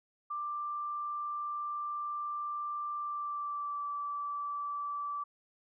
sine tone with pitch glide, 1181 to 1160 Hz, D6 to D6, +9 to -22 cents, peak -34 dBFS, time 0.3-5.24 s, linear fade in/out 10 ms, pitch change -31 cents, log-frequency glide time 2.96-3.85 s, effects none

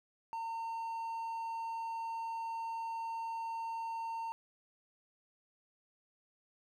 triangle tone, 911 Hz, A#5, 40 cents flat, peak -35 dBFS, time 0.33-4.32 s, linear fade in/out 0 ms, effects none

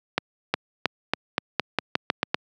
accelerating click train, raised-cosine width 0.3 ms, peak -4 dBFS, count 11, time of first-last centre 0.18-2.344 s, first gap 360 ms, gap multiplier 0.88, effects high-pass 150 Hz 12 dB/octave

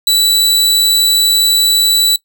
sawtooth tone, 3951 Hz, B7, in tune, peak -5 dBFS, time 0.07-2.16 s, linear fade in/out 2 ms, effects noise-tail reverb RT60 0.1 s tail -21 dB re dry

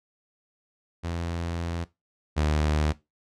sawtooth tone pair in turn, 84.8 / 76.01 Hz, E2 / D#2, +50 / -40 cents, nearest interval major second, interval 190 cents, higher first, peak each -25 / -18 dBFS, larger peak second, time 1.03-1.85 / 2.36-2.93 s, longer first, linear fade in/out 20 ms, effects noise-tail reverb RT60 0.2 s tail -17 dB re dry + low-pass 7000 Hz 12 dB/octave

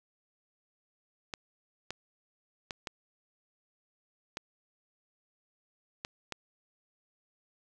clicks, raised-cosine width 0.2 ms, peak -19 dBFS, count 7, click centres 1.338 / 1.906 / 2.708 / 2.872 / 4.371 / 6.049 / 6.323 s, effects none

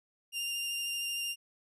sawtooth tone with vibrato, 2794 Hz, F7, in tune, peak -30 dBFS, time 0.32-1.36 s, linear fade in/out 50 ms, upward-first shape sine, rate 13 Hz, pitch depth 12 cents each way, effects resampled to 32000 Hz

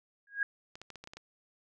sine tone with exponential growth, 1640 Hz, G#6, 22 cents flat, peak -24 dBFS, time 0.27-0.43 s, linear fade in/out 2 ms, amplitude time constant 33 ms
clicks, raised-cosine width 0.2 ms, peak -29 dBFS, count 8, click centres 0.755 / 0.816 / 0.903 / 0.957 / 1.04 / 1.074 / 1.135 / 1.17 s
effects none

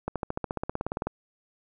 accelerating click train, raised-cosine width 1 ms, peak -15 dBFS, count 17, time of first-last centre 0.08-1.07 s, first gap 77 ms, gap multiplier 0.97, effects none

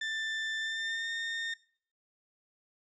30% pulse tone with pitch glide, 1774 to 1827 Hz, A6 to A#6, +14 to -35 cents, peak -30 dBFS, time 0.01-1.54 s, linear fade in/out 5 ms, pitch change +51 cents, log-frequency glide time 0.59-1.1 s, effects noise-tail reverb RT60 0.5 s tail -20 dB re dry + resampled to 16000 Hz

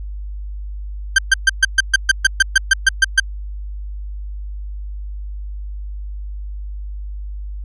40% pulse tone bursts, 1568 Hz, G6, in tune, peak -6 dBFS, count 14, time 1.16-3.2 s, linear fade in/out 5 ms, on 25 ms, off 130 ms, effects added 50 Hz sine -25 dBFS peak until 7.64 s + resampled to 22050 Hz

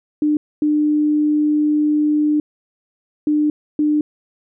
sine tone bursts at uneven times, 300 Hz, D4, 37 cents sharp, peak -13 dBFS, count 4, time 0.22-0.37 / 0.62-2.4 / 3.27-3.5 / 3.79-4.01 s, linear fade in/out 2 ms, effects none

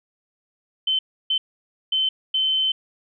sine tone bursts at uneven times, 3072 Hz, G7, 36 cents flat, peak -18 dBFS, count 4, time 0.87-0.99 / 1.3-1.38 / 1.92-2.09 / 2.34-2.72 s, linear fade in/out 5 ms, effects none

